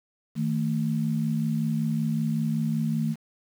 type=tone pair together; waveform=sine; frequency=157.7 / 223 Hz; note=D#3 / A3; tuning=+24 / +23 cents; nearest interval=tritone; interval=599 cents; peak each=-26 dBFS; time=0.35-3.16 s; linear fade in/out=50 ms; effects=8-bit